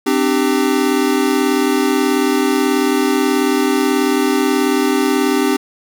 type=chord; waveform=square; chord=C suspended second; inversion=none; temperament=equal with one note detuned; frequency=261.6 / 300 / 392 Hz; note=C4 / D4 / G4; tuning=0 / +37 / 0 cents; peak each=-18 dBFS; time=0.06-5.57 s; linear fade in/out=10 ms; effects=none